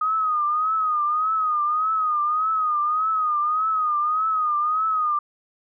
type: tone with vibrato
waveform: sine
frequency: 1244.5 Hz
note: D#6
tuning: in tune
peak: -19 dBFS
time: 0.01-5.19 s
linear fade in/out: 5 ms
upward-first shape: triangle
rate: 1.7 Hz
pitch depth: 94 cents each way
effects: none